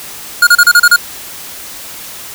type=tone bursts; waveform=square; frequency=1432 Hz; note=F6; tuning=43 cents sharp; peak=-3 dBFS; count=7; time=0.42-0.962 s; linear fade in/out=5 ms; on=50 ms; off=32 ms; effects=white hiss -28 dBFS RMS until 2.34 s